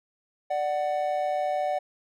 triangle tone pair together, 591 / 744.6 Hz, D5 / F#5, +11 / +11 cents, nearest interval major third, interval 400 cents, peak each -26 / -25 dBFS, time 0.5-1.79 s, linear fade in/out 10 ms, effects none

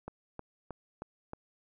click train, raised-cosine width 1 ms, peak -26 dBFS, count 5, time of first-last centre 0.08-1.334 s, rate 3.19 Hz, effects none

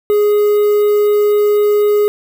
triangle tone with quantisation, 416 Hz, G#4, 3 cents sharp, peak -7 dBFS, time 0.1-2.08 s, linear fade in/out 0 ms, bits 5, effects none

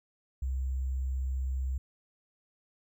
sine tone with sample-and-hold, 65.4 Hz, C2, in tune, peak -29 dBFS, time 0.42-1.78 s, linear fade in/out 5 ms, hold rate 7350 Hz, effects none

